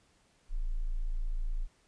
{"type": "tone", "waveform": "sine", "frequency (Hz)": 27.88, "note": "A0", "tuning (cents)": 24, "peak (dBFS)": -29, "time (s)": [0.49, 1.68], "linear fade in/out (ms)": 50, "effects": ["pink hiss -68 dBFS RMS until 1.87 s", "resampled to 22050 Hz"]}